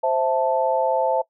sine chord, A minor, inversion first, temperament equal, 523.3 / 659.3 / 880 Hz, C5 / E5 / A5, 0 / 0 / 0 cents, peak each -22 dBFS, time 0.03-1.22 s, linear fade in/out 10 ms, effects noise-tail reverb RT60 0.1 s tail -21 dB re dry

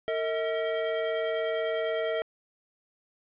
square tone pair together, 455 / 639 Hz, A#4 / D#5, -42 / +46 cents, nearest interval tritone, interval 588 cents, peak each -31 / -30 dBFS, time 0.08-2.22 s, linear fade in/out 0 ms, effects resampled to 8000 Hz + 9-bit

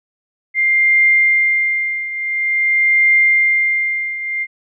sine tone with tremolo, 2100 Hz, C7, 6 cents sharp, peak -8 dBFS, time 0.54-4.47 s, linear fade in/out 50 ms, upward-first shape triangle, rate 0.48 Hz, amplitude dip 80%, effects none

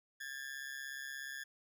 40% pulse ring-modulated tone, 1693 Hz, G#6, 33 cents sharp, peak -39 dBFS, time 0.2-1.44 s, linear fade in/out 10 ms, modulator 68.4 Hz, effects none

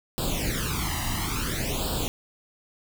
pink noise with flanger, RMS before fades -28 dBFS, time 0.18-2.08 s, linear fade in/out 0 ms, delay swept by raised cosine 0.24 to 1.04 ms, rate 0.58 Hz, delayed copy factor +0.9, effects none

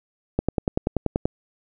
click train, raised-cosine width 2 ms, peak -7 dBFS, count 10, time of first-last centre 0.39-1.255 s, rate 10.4 Hz, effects none

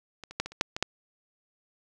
clicks, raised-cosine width 0.2 ms, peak -24 / -26 / -10 / -20 / -30 / -6 / -16 / -8 dBFS, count 8, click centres 0.237 / 0.31 / 0.4 / 0.46 / 0.52 / 0.611 / 0.765 / 0.826 s, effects none

